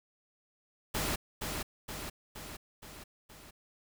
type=noise with echo; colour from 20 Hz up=pink; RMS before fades=-33 dBFS; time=0.94-1.16 s; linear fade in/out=10 ms; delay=470 ms; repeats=5; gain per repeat=-4 dB; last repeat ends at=3.51 s; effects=none